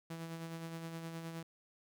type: tone with tremolo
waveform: sawtooth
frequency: 164.81 Hz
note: E3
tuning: in tune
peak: -37 dBFS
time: 0.1-1.43 s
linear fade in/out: 5 ms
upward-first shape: sine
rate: 9.6 Hz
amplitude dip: 40%
effects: none